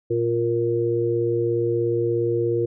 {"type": "harmonic tone", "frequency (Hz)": 116.9, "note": "A#2", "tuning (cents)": 5, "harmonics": [1, 3, 4], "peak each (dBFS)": [-27, -22, -23], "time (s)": [0.1, 2.66], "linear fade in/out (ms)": 10, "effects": []}